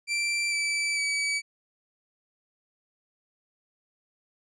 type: tone with pitch steps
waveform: sawtooth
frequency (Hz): 2349 / 2317 / 2285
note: D7 / D7 / D7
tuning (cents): 0 / -24 / -48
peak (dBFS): -22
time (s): 0.07-1.42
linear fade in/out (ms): 50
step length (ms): 450
effects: resampled to 22050 Hz